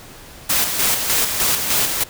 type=noise with tremolo; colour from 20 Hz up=white; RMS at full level=-17 dBFS; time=0.49-2.04 s; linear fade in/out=10 ms; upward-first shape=square; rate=3.3 Hz; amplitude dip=45%; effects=pink hiss -40 dBFS RMS until 2.09 s